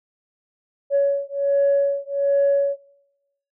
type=beating tone pair; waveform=sine; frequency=560 / 561.3 Hz; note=C#5 / C#5; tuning=+18 / +22 cents; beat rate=1.3 Hz; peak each=-19 dBFS; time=0.9-2.77 s; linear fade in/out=50 ms; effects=noise-tail reverb RT60 0.8 s tail -19 dB re dry + tanh soft clip ceiling -11 dBFS